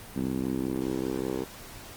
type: tone with band-pass filter sweep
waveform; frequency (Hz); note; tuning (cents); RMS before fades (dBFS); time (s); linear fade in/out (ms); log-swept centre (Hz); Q
10% pulse; 65.1; C2; -8; -30; 0.16-1.44; 5; 240 to 440; 1.9
effects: pink hiss -45 dBFS RMS until 1.96 s + Opus 24 kbps